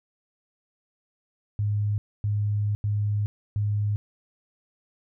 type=tone bursts at uneven times; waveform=sine; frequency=103.83 Hz; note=G#2; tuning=in tune; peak=-22 dBFS; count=4; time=1.59-1.98 / 2.24-2.75 / 2.84-3.26 / 3.56-3.96 s; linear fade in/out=0 ms; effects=none